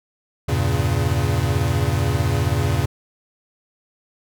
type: chord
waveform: square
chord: E diminished seventh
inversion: none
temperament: equal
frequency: 82.41 / 98 / 116.54 / 138.59 Hz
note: E2 / G2 / Bb2 / Db3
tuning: 0 / 0 / 0 / 0 cents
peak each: -24 dBFS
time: 0.48-2.86 s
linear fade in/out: 10 ms
effects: none